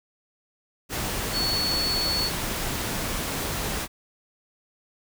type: tone in noise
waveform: sine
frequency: 4416 Hz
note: C#8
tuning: 7 cents flat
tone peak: -24 dBFS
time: 1.32-2.31 s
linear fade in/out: 50 ms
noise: pink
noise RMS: -29 dBFS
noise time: 0.89-3.88 s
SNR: +2 dB
effects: none